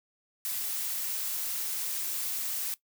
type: noise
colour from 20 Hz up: blue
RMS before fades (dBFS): -33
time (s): 0.45-2.74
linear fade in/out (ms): 0
effects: noise-tail reverb RT60 0.1 s tail -18 dB re dry